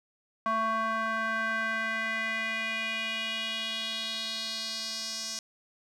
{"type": "tone with band-pass filter sweep", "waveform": "square", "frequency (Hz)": 222.7, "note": "A3", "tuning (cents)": 21, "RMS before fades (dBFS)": -32, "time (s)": [0.46, 5.39], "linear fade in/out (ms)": 0, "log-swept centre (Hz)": [1100, 5700], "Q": 3.6, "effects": []}